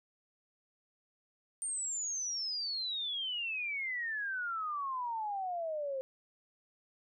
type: exponential sweep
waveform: sine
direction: down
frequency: 8950 to 520 Hz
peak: -34 dBFS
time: 1.62-6.01 s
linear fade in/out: 0 ms
effects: none